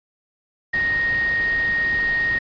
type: tone in noise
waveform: sine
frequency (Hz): 1864.7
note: A#6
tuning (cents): 0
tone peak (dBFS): -18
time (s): 0.73-2.39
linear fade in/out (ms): 10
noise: pink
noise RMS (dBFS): -33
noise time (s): 0.73-2.39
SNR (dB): +12
effects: resampled to 11025 Hz